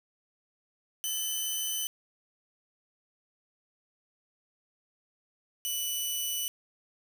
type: tone pair in turn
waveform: 10% pulse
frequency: 3026 / 2974 Hz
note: F#7 / F#7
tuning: +38 / +8 cents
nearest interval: unison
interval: 30 cents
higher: first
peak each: -22 dBFS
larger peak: neither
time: 1.04-1.87 / 5.65-6.48 s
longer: neither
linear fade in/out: 0 ms
effects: 8-bit